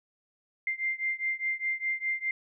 sine beating tone pair, 2093 / 2097.9 Hz, C7 / C7, 0 / +4 cents, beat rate 4.9 Hz, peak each -31 / -32 dBFS, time 0.67-2.31 s, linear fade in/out 2 ms, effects none

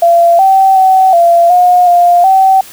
sine tone with pitch steps, 683 / 771 / 758 / 684 / 718 / 701 / 767 Hz, F5 / G5 / F#5 / F5 / F5 / F5 / G5, -39 / -29 / +42 / -36 / +48 / +6 / -38 cents, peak -3 dBFS, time 0.02-2.61 s, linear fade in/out 5 ms, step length 370 ms, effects white hiss -33 dBFS RMS until 2.72 s

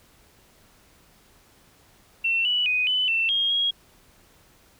sine tone with pitch steps, 2703 / 2952 / 2495 / 3009 / 2682 / 3246 / 3287 Hz, E7 / F#7 / D#7 / F#7 / E7 / G#7 / G#7, +43 / -5 / +4 / +28 / +29 / -40 / -19 cents, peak -20 dBFS, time 2.24-3.71 s, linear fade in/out 10 ms, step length 210 ms, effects pink hiss -57 dBFS RMS until 4.79 s

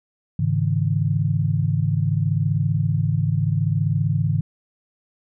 sine chord, Ab suspended fourth, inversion none, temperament equal with one note detuned, 103.83 / 138.59 / 159.29 Hz, Ab2 / Db3 / Eb3, 0 / 0 / +41 cents, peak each -22 / -22 / -22 dBFS, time 0.39-4.41 s, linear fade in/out 5 ms, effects none

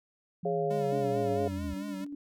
sine linear sweep, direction down, 176 to 73.42 Hz, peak -35 dBFS, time 0.43-1.74 s, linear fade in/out 5 ms
harmonic tone, 138.59 Hz, C#3, in tune, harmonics 3 / 4 / 5, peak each -30 / -34 / -33 dBFS, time 0.45-1.48 s, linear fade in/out 5 ms
square tone with vibrato, 198.6 Hz, G3, 23 cents sharp, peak -38 dBFS, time 0.7-2.05 s, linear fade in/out 10 ms, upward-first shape sine, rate 4.5 Hz, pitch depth 78 cents each way
sine tone with tremolo, 287.2 Hz, D4, 39 cents flat, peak -35 dBFS, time 0.92-2.15 s, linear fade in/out 5 ms, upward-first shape square, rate 8.3 Hz, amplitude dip 35%
effects none

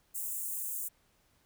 white high-pass noise, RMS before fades -37 dBFS, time 0.14-0.89 s, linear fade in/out 20 ms, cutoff 7200 Hz, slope 48 dB/octave, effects pink hiss -70 dBFS RMS until 1.45 s

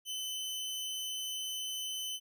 sawtooth tone, 3038 Hz, F#7, 45 cents sharp, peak -33 dBFS, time 0.05-2.2 s, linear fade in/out 50 ms, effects none

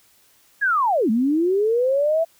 sine linear two-way sweep, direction down then up, 1700 to 209.7 to 669 Hz, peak -16 dBFS, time 0.61-2.25 s, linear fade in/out 20 ms, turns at 1.1 s, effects white hiss -57 dBFS RMS until 2.39 s

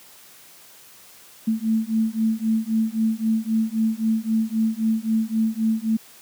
sine beating tone pair, 220 / 223.8 Hz, A3 / A3, 0 / +30 cents, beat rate 3.8 Hz, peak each -22 dBFS, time 1.47-5.97 s, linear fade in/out 10 ms, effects white hiss -48 dBFS RMS until 6.21 s + high-pass 100 Hz 12 dB/octave

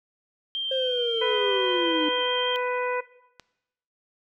sine tone with vibrato, 3163 Hz, G7, 15 cents sharp, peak -26 dBFS, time 0.55-2.56 s, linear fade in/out 0 ms, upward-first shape triangle, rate 5.8 Hz, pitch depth 10 cents each way
triangle linear sweep, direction down, 533 to 300 Hz, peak -23 dBFS, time 0.71-2.09 s, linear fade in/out 5 ms
harmonic tone, 496.3 Hz, B4, 8 cents sharp, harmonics 1 / 2 / 3 / 4 / 5, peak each -26 / -30 / -34 / -34 / -37 dBFS, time 1.21-3.01 s, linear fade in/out 10 ms
click, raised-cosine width 0.2 ms, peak -25 dBFS, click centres 3.397 s
effects noise-tail reverb RT60 0.9 s tail -18 dB re dry

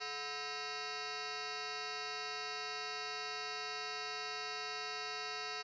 sine tone with frequency modulation, 1585 Hz, G6, 19 cents sharp, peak -39 dBFS, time 0-5.63 s, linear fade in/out 20 ms, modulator 578 Hz, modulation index 6.3, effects none

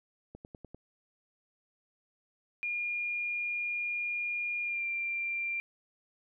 click train, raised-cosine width 2 ms, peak -32 dBFS, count 5, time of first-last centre 0.35-0.746 s, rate 10.1 Hz
sine tone with pitch glide, 2420 to 2373 Hz, D#7 to D7, -49 to +17 cents, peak -31 dBFS, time 2.63-5.6 s, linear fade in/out 0 ms, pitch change -34 cents, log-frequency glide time 4.63-4.85 s
effects none

